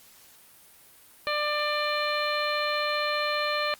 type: harmonic tone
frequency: 595 Hz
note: D5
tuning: 22 cents sharp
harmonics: 1 / 2 / 3 / 4 / 5 / 6 / 7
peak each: -30 / -30 / -33 / -33 / -38 / -39 / -34 dBFS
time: 1.27-3.74 s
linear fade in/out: 0 ms
effects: white hiss -54 dBFS RMS until 3.79 s + Opus 48 kbps